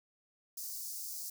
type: high-pass noise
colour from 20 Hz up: white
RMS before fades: -42 dBFS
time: 0.57-1.3 s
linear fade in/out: 5 ms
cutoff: 4700 Hz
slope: 48 dB/octave
effects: none